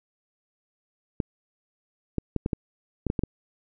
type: clicks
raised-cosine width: 3 ms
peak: -12 dBFS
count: 9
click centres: 1.202 / 2.183 / 2.363 / 2.461 / 2.532 / 3.067 / 3.101 / 3.192 / 3.236 s
effects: none